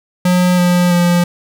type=tone with pitch steps; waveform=square; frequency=180 / 177.42 / 174.88 Hz; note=F#3 / F3 / F3; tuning=-47 / +28 / +3 cents; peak=-10 dBFS; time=0.25-1.24 s; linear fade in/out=5 ms; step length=330 ms; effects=none